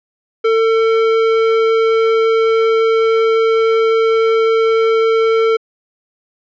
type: tone with hard clipping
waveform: sine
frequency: 449.1 Hz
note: A4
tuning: 35 cents sharp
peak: -12 dBFS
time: 0.44-5.57 s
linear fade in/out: 10 ms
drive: 17 dB
effects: low-pass 3000 Hz 12 dB/octave